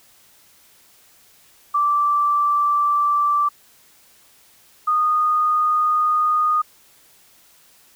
sine tone pair in turn, 1169 / 1231.9 Hz, D6 / D#6, -8 / -18 cents, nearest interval minor second, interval 90 cents, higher second, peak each -15 dBFS, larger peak neither, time 1.74-3.49 / 4.87-6.62 s, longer neither, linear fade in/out 10 ms, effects white hiss -53 dBFS RMS until 7.95 s

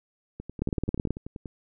two click trains, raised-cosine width 3 ms, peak -24 / -13 dBFS, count 12 / 10, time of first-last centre 0.4-1.458 / 0.62-1.106 s, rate 10.4 / 18.5 Hz, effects none

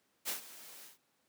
white noise with ADSR envelope, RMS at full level -35 dBFS, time 0.25-0.98 s, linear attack 35 ms, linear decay 120 ms, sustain -17 dB, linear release 140 ms, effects pink hiss -75 dBFS RMS until 1.28 s + high-pass 200 Hz 12 dB/octave

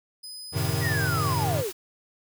sawtooth tone, 5010 Hz, D#8, 11 cents sharp, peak -35 dBFS, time 0.23-1.44 s, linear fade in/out 10 ms
square chord, F# diminished seventh, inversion none, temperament equal with one note detuned, 92.5 / 110 / 132.49 / 155.56 Hz, F#2 / A2 / C3 / Eb3, 0 / 0 / +22 / 0 cents, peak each -31 dBFS, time 0.52-1.64 s, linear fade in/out 50 ms
white noise, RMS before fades -37 dBFS, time 0.56-1.73 s, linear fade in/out 20 ms
sine linear sweep, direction down, 1971 to 329.6 Hz, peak -27 dBFS, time 0.8-1.72 s, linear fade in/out 50 ms
effects none

